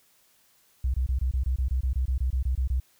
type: tone bursts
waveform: sine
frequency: 64 Hz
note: C2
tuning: 38 cents flat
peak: -22 dBFS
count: 16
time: 0.84-2.8 s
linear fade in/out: 5 ms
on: 100 ms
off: 24 ms
effects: white hiss -63 dBFS RMS until 2.99 s